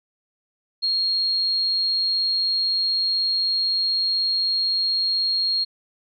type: tone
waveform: sine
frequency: 4261 Hz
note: C8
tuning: 31 cents sharp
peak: -19 dBFS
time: 0.82-5.65 s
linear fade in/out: 20 ms
effects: none